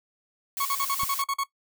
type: noise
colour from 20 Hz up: blue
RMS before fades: -32 dBFS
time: 0.57-1.22 s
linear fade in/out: 0 ms
type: tone bursts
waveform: 40% pulse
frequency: 1106 Hz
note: C#6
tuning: 4 cents flat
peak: -24 dBFS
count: 9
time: 0.6-1.437 s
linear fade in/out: 5 ms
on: 53 ms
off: 45 ms
type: click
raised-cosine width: 5 ms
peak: -26 dBFS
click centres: 1.034 s
effects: noise-tail reverb RT60 0.1 s tail -18 dB re dry